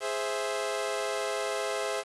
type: chord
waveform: sawtooth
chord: Ab augmented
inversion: none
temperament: equal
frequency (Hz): 415.3 / 523.3 / 659.3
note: Ab4 / C5 / E5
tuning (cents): 0 / 0 / 0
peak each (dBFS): -30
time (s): 0-2.04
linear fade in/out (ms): 50
effects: resampled to 24000 Hz + 8-bit